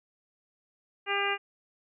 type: harmonic tone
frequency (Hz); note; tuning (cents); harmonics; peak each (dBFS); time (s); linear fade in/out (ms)
400.5; G4; +37; 1 / 2 / 3 / 4 / 5 / 6 / 7; -34 / -34 / -34 / -34 / -34 / -34 / -34; 1.06-1.38; 50
effects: none